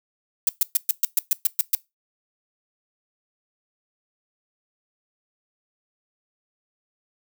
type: noise bursts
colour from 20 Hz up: violet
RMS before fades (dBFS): -18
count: 10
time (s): 0.47-1.75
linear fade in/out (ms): 2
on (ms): 20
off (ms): 120
effects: noise-tail reverb RT60 0.2 s tail -21 dB re dry